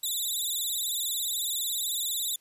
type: tone with vibrato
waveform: 10% pulse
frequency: 3710 Hz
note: A#7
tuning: 9 cents flat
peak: -21 dBFS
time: 0.03-2.36 s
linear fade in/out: 5 ms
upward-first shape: sine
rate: 18 Hz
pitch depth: 120 cents each way
effects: white hiss -66 dBFS RMS until 2.4 s + resampled to 32000 Hz